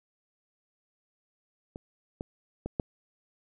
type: clicks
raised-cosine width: 2 ms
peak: -26 / -21 / -20 / -14 dBFS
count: 4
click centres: 1.759 / 2.209 / 2.66 / 2.798 s
effects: none